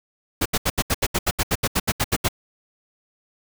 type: noise bursts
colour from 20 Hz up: pink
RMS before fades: -20 dBFS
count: 16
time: 0.41-2.287 s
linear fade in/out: 10 ms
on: 47 ms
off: 75 ms
effects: none